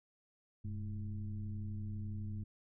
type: tone with frequency modulation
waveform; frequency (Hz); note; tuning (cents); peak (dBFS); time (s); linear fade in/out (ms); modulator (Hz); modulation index
sine; 98; G2; 0; -38; 0.64-2.44; 10; 114; 0.8
effects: none